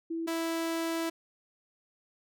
sine / sawtooth tone pair in turn, 329.6 / 329.6 Hz, E4 / E4, 0 / 0 cents, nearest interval unison, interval 0 cents, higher neither, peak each -31 / -26 dBFS, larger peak second, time 0.1-0.27 / 0.27-1.1 s, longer second, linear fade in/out 10 ms, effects none

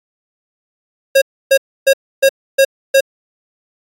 square tone bursts, 542 Hz, C#5, 39 cents flat, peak -7 dBFS, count 6, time 1.15-3.008 s, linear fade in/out 10 ms, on 68 ms, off 290 ms, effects AAC 48 kbps

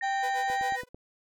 sine tone with pitch glide, 1842 to 1872 Hz, A#6 to A#6, -21 to +7 cents, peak -33 dBFS, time 0.01-0.81 s, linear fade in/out 2 ms, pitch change +28 cents, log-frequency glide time 0.41-0.63 s
harmonic tone, 784 Hz, G5, in tune, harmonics 1 / 2 / 3 / 4 / 5 / 6 / 8 / 9, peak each -27 / -45 / -48 / -51 / -45 / -54 / -54 / -51 dBFS, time 0.02-0.77 s, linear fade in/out 20 ms
sawtooth tone with tremolo, 497.7 Hz, B4, 13 cents sharp, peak -32 dBFS, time 0.22-0.89 s, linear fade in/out 20 ms, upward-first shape sine, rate 7.4 Hz, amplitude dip 100%
click train, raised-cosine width 2 ms, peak -31 dBFS, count 5, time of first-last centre 0.5-0.945 s, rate 8.98 Hz
effects none

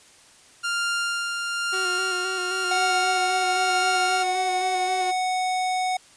sawtooth tone with tremolo, 1396.9 Hz, F6, in tune, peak -19 dBFS, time 0.63-4.24 s, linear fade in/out 20 ms, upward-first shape sine, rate 1 Hz, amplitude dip 35%
sawtooth tone with vibrato, 370 Hz, F#4, in tune, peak -26 dBFS, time 1.72-5.12 s, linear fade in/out 20 ms, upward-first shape square, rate 3.8 Hz, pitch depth 28 cents each way
square tone, 740 Hz, F#5, in tune, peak -23 dBFS, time 2.71-5.97 s, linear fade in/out 5 ms
effects white hiss -52 dBFS RMS until 6.16 s + resampled to 22050 Hz

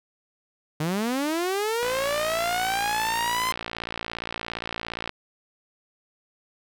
sawtooth linear sweep, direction up, 146.83 to 1038 Hz, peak -20 dBFS, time 0.8-3.52 s, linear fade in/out 5 ms
click train, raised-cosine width 0.3 ms, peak -14 dBFS, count 188, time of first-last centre 1.83-5.094 s, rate 57.3 Hz
effects none

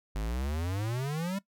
square exponential sweep, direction up, 49 to 202.4 Hz, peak -31 dBFS, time 0.15-1.39 s, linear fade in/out 10 ms, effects noise-tail reverb RT60 0.1 s tail -19 dB re dry

